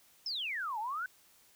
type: exponential two-way sweep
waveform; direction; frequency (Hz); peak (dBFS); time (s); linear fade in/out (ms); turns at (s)
sine; down then up; 5440 to 822 to 1546; -34; 0.26-1.06; 2; 0.79
effects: white hiss -64 dBFS RMS until 1.55 s